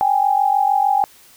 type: tone pair together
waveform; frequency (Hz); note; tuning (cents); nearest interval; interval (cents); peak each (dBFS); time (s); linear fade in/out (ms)
sine; 784 / 830.6; G5 / G#5; 0 / 0; minor second; 100; -16; 0.01-1.04; 0
effects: white hiss -48 dBFS RMS until 1.36 s